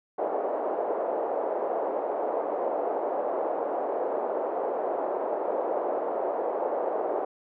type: band-pass noise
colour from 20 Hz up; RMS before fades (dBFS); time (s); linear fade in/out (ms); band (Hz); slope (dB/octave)
white; -29; 0.18-7.25; 5; 410 to 710; 24
effects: none